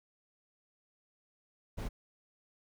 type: noise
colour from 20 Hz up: brown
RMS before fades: -36 dBFS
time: 1.77-1.89 s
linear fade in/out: 20 ms
effects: none